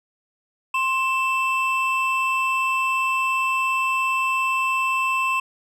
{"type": "tone pair together", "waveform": "triangle", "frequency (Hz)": [1052.9, 2650], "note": ["C6", "E7"], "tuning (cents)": [11, 9], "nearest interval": "octave + major third", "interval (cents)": 1598, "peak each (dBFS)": [-20, -21], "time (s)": [0.74, 5.4], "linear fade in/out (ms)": 5, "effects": []}